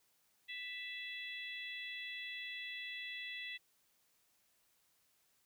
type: harmonic tone with a mistuned harmonic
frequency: 659.3 Hz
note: E5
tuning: in tune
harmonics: 3 / 4 / 5 / 6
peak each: -46 / -48 / -48 / -55 dBFS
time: 0.48-3.58 s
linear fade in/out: 20 ms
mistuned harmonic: 5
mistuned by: +44 cents
effects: white hiss -75 dBFS RMS until 5.45 s